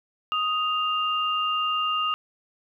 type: tone pair together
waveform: sine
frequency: 1247 / 2799 Hz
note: D#6 / F7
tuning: +3 / +3 cents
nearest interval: octave + major second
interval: 1400 cents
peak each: -24 / -27 dBFS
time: 0.32-2.14 s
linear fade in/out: 0 ms
effects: none